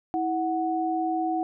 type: tone pair together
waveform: sine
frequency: 324.9 / 740 Hz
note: E4 / F#5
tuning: -25 / 0 cents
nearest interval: octave + major second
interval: 1425 cents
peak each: -27 / -26 dBFS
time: 0.14-1.43 s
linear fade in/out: 0 ms
effects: none